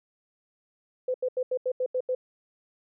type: tone bursts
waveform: sine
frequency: 508 Hz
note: B4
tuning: 49 cents sharp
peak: -24 dBFS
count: 8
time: 1.08-2.15 s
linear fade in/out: 5 ms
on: 62 ms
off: 82 ms
effects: none